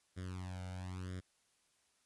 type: tone with flanger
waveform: sawtooth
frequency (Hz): 91.9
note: F#2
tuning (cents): -11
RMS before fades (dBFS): -44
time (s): 0.16-1.21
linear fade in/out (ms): 20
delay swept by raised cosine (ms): 0.57 to 1.38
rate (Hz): 1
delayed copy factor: +1
effects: white hiss -75 dBFS RMS until 2.05 s + resampled to 24000 Hz